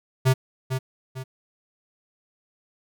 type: tone with echo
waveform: square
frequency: 130.6 Hz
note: C3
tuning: 3 cents flat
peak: -16 dBFS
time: 0.25-0.34 s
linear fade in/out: 20 ms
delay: 450 ms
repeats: 2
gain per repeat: -8 dB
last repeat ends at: 1.24 s
effects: none